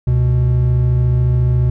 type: tone pair together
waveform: triangle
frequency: 69.3 / 123.48 Hz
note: C#2 / B2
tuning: 0 / 0 cents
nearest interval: minor seventh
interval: 1000 cents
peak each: -15 / -10 dBFS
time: 0.07-1.7 s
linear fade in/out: 5 ms
effects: none